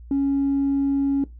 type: tone with tanh clipping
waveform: triangle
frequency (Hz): 277.2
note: C#4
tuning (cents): 0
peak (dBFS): -18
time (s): 0.11-1.24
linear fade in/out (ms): 2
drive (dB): 5
effects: noise-tail reverb RT60 0.2 s tail -18 dB re dry + added 59 Hz sine -39 dBFS peak until 1.39 s